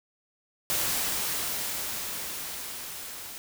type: noise with level ramp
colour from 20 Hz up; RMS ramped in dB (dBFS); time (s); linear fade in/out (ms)
white; -27 to -41; 0.7-3.38; 0
effects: none